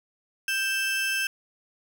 35% pulse tone pair together, 1572 / 2640 Hz, G6 / E7, +4 / +2 cents, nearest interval major sixth, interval 898 cents, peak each -26 dBFS, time 0.48-1.27 s, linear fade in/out 2 ms, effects none

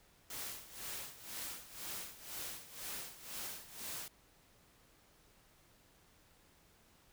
white noise with tremolo, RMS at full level -43 dBFS, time 0.3-4.08 s, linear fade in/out 2 ms, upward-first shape sine, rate 2 Hz, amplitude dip 80%, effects pink hiss -67 dBFS RMS until 7.12 s

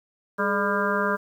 harmonic tone with a mistuned harmonic, 200.2 Hz, G3, 37 cents sharp, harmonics 1 / 2 / 3 / 5 / 6 / 7 / 8, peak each -29 / -29 / -29 / -29 / -29 / -29 / -29 dBFS, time 0.38-1.17 s, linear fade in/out 20 ms, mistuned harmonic 2, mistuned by +81 cents, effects 9-bit

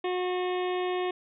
harmonic tone, 363.2 Hz, F#4, 32 cents flat, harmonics 1 / 2 / 3 / 5 / 6 / 7 / 8 / 9 / 10, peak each -28 / -34 / -38 / -42 / -44 / -45 / -46 / -47 / -48 dBFS, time 0.04-1.11 s, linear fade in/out 5 ms, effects none

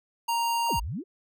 square tone, 932.3 Hz, A#5, in tune, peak -25 dBFS, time 0.28-0.8 s, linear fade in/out 10 ms
sine exponential two-way sweep, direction down then up, 1481 to 42.18 to 430.6 Hz, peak -30 dBFS, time 0.66-1.04 s, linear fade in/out 50 ms, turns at 0.8 s
effects none

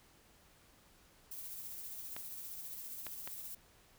violet noise with tremolo, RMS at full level -45 dBFS, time 1.31-3.55 s, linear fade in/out 5 ms, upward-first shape sine, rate 15 Hz, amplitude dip 30%
clicks, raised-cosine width 0.3 ms, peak -28 dBFS, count 3, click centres 2.165 / 3.067 / 3.275 s
effects pink hiss -65 dBFS RMS until 3.98 s

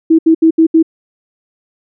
sine tone bursts, 323.8 Hz, E4, 31 cents flat, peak -4 dBFS, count 5, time 0.1-0.828 s, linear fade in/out 10 ms, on 88 ms, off 72 ms, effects none

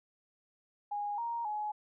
sine tone with pitch steps, 823 / 935 / 843 Hz, G#5 / A#5 / G#5, -16 / +5 / +26 cents, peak -33 dBFS, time 0.91-1.72 s, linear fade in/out 10 ms, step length 270 ms, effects none

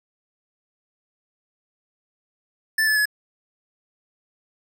square tone with pitch steps, 1760 / 1729.8 / 1700 Hz, A6 / A6 / G#6, 0 / -30 / +40 cents, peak -18 dBFS, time 2.78-3.056 s, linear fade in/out 5 ms, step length 92 ms, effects none

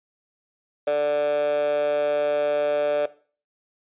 15% pulse tone with high-pass filter, 147.1 Hz, D3, 3 cents sharp, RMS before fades -22 dBFS, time 0.87-3.06 s, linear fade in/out 5 ms, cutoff 550 Hz, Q 8.9, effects noise-tail reverb RT60 0.4 s tail -17 dB re dry + resampled to 8000 Hz

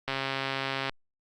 click train, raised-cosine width 0.3 ms, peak -14 dBFS, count 111, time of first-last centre 0.08-0.895 s, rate 135 Hz, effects Opus 48 kbps

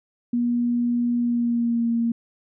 sine tone with pitch glide, 240 to 232.5 Hz, B3 to A#3, -49 to -4 cents, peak -19 dBFS, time 0.33-2.12 s, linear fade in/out 5 ms, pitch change -55 cents, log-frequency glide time 1.18-1.88 s, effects none

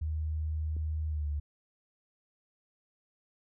sine tone with pitch glide, 77.78 to 73.41 Hz, D#2 to D2, 0 to 0 cents, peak -30 dBFS, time 0.01-1.4 s, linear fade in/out 10 ms, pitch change -100 cents, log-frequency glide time 1.08-1.27 s
click, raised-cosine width 3 ms, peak -35 dBFS, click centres 0.766 s
effects none

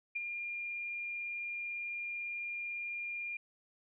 sine tone with ADSR envelope, 2406 Hz, D7, 41 cents sharp, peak -32 dBFS, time 0.15-3.37 s, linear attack 12 ms, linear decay 26 ms, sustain -5 dB, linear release 4 ms, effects none

